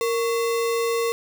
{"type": "tone with sample-and-hold", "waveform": "sine", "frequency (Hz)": 463.7, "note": "A#4", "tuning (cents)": -9, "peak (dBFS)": -20, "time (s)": [0.01, 1.12], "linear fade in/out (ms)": 0, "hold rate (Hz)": 1575, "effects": []}